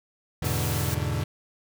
40% pulse chord, E dominant seventh, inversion none, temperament equal, 82.41 / 103.83 / 123.47 / 146.83 Hz, E2 / G#2 / B2 / D3, 0 / 0 / 0 / 0 cents, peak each -30 dBFS, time 0.42-1.24 s, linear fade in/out 5 ms
white high-pass noise, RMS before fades -34 dBFS, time 0.44-0.95 s, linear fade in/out 10 ms, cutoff 1000 Hz, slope 48 dB/octave
effects none

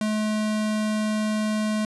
square tone, 214.3 Hz, A3, 45 cents flat, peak -23 dBFS, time 0.01-1.85 s, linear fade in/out 2 ms, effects resampled to 24000 Hz

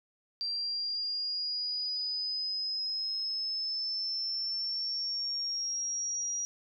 sine exponential sweep, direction up, 4708 to 5750 Hz, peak -31 dBFS, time 0.41-6.45 s, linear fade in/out 0 ms, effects none

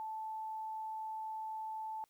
sine tone, 876 Hz, A5, 8 cents flat, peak -39 dBFS, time 0-2.04 s, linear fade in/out 0 ms, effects white hiss -75 dBFS RMS until 2.09 s

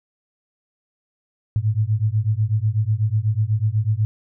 sine beating tone pair, 104 / 112.1 Hz, G#2 / A2, +3 / +33 cents, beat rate 8.1 Hz, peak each -20 dBFS, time 1.56-4.05 s, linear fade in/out 0 ms, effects none

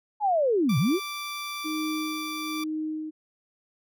sine linear two-way sweep, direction down then up, 866 to 116.8 to 415.5 Hz, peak -20 dBFS, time 0.2-1 s, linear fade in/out 50 ms, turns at 0.78 s
15% pulse tone, 1171 Hz, D6, 5 cents flat, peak -26 dBFS, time 0.69-2.64 s, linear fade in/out 5 ms
sine tone with tremolo, 311.1 Hz, D#4, in tune, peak -27 dBFS, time 1.64-3.11 s, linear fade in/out 20 ms, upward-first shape sine, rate 1.1 Hz, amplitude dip 60%
effects none

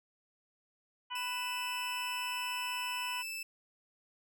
harmonic tone, 495.4 Hz, B4, 5 cents sharp, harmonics 2 / 3 / 4 / 5 / 6, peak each -39 / -48 / -51 / -48 / -41 dBFS, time 1.1-3.23 s, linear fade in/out 20 ms
sawtooth tone, 2637 Hz, E7, in tune, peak -35 dBFS, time 1.15-3.43 s, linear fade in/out 5 ms
effects none

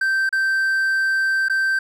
triangle tone with dropouts, 1560 Hz, G6, 9 cents flat, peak -15 dBFS, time 0.01-1.79 s, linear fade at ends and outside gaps 5 ms, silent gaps 0.292-0.326 / 1.485-1.497 s, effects none

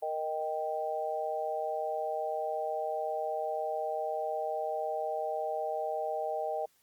sine chord, Eb major, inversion second, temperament equal, 466.2 / 622.3 / 784 Hz, Bb4 / Eb5 / G5, 0 / 0 / 0 cents, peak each -38 / -34 / -35 dBFS, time 0.02-6.66 s, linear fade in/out 10 ms, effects white hiss -69 dBFS RMS until 6.82 s + Opus 32 kbps

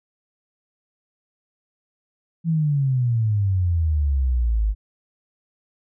sine exponential sweep, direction down, 168.5 to 50 Hz, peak -17 dBFS, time 2.44-4.75 s, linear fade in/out 50 ms, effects none

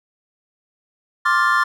triangle chord, D minor seventh, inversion third, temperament equal with one note detuned, 1056.8 / 1174.7 / 1396.9 / 1760 Hz, C6 / D6 / F6 / A6, +17 / 0 / 0 / 0 cents, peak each -18 dBFS, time 1.25-1.64 s, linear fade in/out 10 ms, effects none

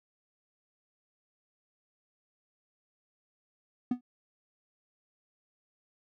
triangle tone with exponential decay, 247 Hz, B3, in tune, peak -20 dBFS, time 3.91-4.01 s, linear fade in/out 5 ms, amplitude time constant 20 ms, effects none

